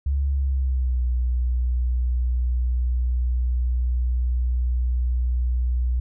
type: tone with pitch glide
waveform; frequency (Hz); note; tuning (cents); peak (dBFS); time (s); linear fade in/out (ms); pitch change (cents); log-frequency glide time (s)
sine; 69.3 to 61.38; C#2 to B1; 0 to -10; -19; 0.06-6; 5; -210; 0.3-1.03
effects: none